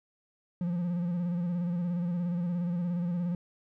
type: tone with vibrato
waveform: triangle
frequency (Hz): 174.61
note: F3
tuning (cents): 0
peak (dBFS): -26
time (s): 0.61-3.35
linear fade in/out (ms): 2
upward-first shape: square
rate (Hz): 17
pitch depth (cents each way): 41
effects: none